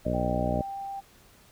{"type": "harmonic tone", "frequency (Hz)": 61, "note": "B1", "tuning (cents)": -21, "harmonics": [1, 2, 3, 4, 5, 6, 7, 8, 9, 10], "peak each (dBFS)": [-33, -33, -33, -33, -37, -42, -42, -40, -38, -30], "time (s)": [0.05, 0.62], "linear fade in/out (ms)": 10}
{"type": "tone with pitch glide", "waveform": "sine", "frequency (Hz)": [784, 788.5], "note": ["G5", "G5"], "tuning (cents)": [0, 10], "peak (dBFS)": -33, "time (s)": [0.13, 1.01], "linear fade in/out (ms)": 20, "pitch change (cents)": 10, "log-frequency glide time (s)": [0.47, 0.72]}
{"effects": ["pink hiss -57 dBFS RMS until 1.51 s"]}